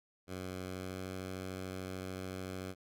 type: tone with pitch glide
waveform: 10% pulse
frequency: 92.5 to 93.52 Hz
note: F#2 to F#2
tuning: 0 to +19 cents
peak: -32 dBFS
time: 0.27-2.75 s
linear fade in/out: 50 ms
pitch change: +19 cents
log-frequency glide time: 0.68-1.05 s
effects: none